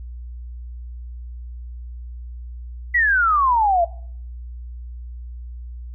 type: exponential sweep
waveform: sine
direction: down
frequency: 1987 to 659.3 Hz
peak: -14 dBFS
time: 2.94-3.85 s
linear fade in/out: 10 ms
effects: noise-tail reverb RT60 0.6 s tail -21 dB re dry + added 60 Hz sine -31 dBFS peak until 5.94 s